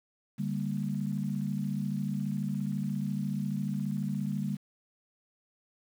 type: chord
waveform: sine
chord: G minor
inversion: second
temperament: equal with one note detuned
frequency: 146.83 / 198.73 / 233.1 Hz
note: D3 / G3 / Bb3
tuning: 0 / +24 / 0 cents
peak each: -34 / -32 / -37 dBFS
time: 0.38-4.57 s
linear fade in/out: 20 ms
effects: 9-bit